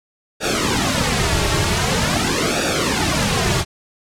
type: noise with flanger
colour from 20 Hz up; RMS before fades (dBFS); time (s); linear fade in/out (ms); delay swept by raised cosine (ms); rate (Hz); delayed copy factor
pink; -18; 0.4-3.65; 50; 0.96 to 4.06; 0.45; -0.9
effects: low-pass 8000 Hz 12 dB/octave